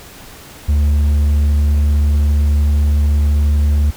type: tone with hard clipping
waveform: sine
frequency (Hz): 73.42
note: D2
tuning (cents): 0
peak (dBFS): -11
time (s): 0.68-3.91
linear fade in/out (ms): 10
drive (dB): 3
effects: pink hiss -37 dBFS RMS until 3.96 s